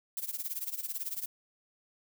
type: noise with tremolo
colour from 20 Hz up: violet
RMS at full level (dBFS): -34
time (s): 0.17-1.26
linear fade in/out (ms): 2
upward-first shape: sine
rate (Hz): 18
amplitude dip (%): 85
effects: none